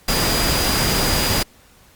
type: tone in noise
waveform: sine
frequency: 4876 Hz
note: D#8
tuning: 36 cents flat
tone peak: -24 dBFS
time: 0.08-1.43 s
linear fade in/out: 5 ms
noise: pink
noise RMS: -19 dBFS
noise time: 0.08-1.43 s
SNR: -8 dB
effects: pink hiss -51 dBFS RMS until 1.95 s + Opus 48 kbps

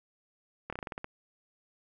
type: slowing click train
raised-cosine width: 0.5 ms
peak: -22 dBFS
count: 9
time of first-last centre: 0.7-1.044 s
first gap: 26 ms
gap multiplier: 1.14
effects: none

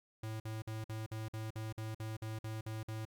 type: tone bursts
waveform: square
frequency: 110 Hz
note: A2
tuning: in tune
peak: -40 dBFS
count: 13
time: 0.23-3.052 s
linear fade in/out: 5 ms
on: 170 ms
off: 51 ms
effects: 13-bit

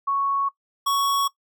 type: tone pair in turn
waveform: sine / square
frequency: 1108.7 / 1113.5 Hz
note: C#6 / C#6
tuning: 0 / +7 cents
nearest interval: unison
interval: 7 cents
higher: second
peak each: -20 dBFS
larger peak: neither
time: 0.07-0.49 / 0.86-1.28 s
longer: neither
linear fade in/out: 10 ms
effects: noise-tail reverb RT60 0.1 s tail -19 dB re dry

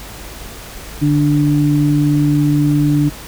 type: tone pair together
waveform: sine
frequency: 146.83 / 293.7 Hz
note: D3 / D4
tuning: 0 / 0 cents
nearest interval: octave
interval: 1200 cents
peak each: -13 / -13 dBFS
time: 1.01-3.1 s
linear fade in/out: 20 ms
effects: added 50 Hz sine -35 dBFS peak until 3.27 s + pink hiss -33 dBFS RMS until 3.27 s

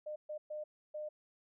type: tone bursts at uneven times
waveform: sine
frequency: 606 Hz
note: D#5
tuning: 46 cents flat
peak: -39 dBFS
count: 4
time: 0.06-0.16 / 0.29-0.38 / 0.5-0.64 / 0.94-1.09 s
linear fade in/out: 10 ms
effects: none

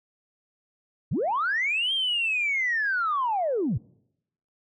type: linear two-way sweep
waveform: sine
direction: up then down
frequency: 87.31 to 3228 to 87.31 Hz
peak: -22 dBFS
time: 1.11-3.78 s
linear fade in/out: 10 ms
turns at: 1.93 s
effects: noise-tail reverb RT60 0.8 s tail -25 dB re dry + tanh soft clip ceiling -18 dBFS

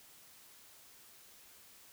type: silence
effects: white hiss -59 dBFS RMS until 1.92 s

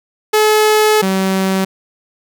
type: tone pair in turn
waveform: sawtooth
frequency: 428.5 / 190.88 Hz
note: A4 / G3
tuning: -46 / -46 cents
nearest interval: octave + major second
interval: 1400 cents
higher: first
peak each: -5 / -9 dBFS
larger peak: first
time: 0.33-1.02 / 1.02-1.65 s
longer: first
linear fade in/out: 10 ms
effects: none

